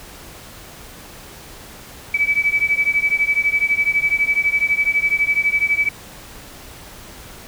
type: beating tone pair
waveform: sine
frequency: 2289 / 2301 Hz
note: D7 / D7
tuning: -45 / -36 cents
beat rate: 12 Hz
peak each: -18 dBFS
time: 2.14-5.89 s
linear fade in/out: 5 ms
effects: pink hiss -39 dBFS RMS until 7.47 s